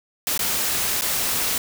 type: noise with dropouts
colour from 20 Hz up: white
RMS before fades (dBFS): -23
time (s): 0.27-1.58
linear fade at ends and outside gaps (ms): 1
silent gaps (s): 0.377-0.392 / 1.011-1.02
effects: none